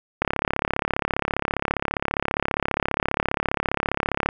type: click train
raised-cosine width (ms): 0.5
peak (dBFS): -6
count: 143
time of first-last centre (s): 0.22-4.289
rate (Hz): 34.9
effects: none